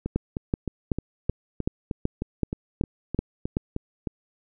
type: two click trains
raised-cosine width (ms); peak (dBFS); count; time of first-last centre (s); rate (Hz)
3; -15 / -10; 14 / 10; 0.06-4.072 / 0.16-3.569; 3.24 / 2.64
effects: none